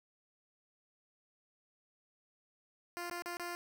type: tone with dropouts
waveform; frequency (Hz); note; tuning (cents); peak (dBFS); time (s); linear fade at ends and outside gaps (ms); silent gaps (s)
10% pulse; 348.6; F4; -3; -31; 2.97-3.55; 0; 3.099-3.111 / 3.222-3.259 / 3.369-3.397
effects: none